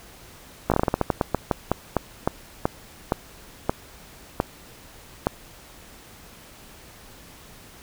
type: slowing click train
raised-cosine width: 1 ms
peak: -5 dBFS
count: 21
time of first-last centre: 0.7-5.269 s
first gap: 17 ms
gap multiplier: 1.23
effects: pink hiss -47 dBFS RMS until 7.82 s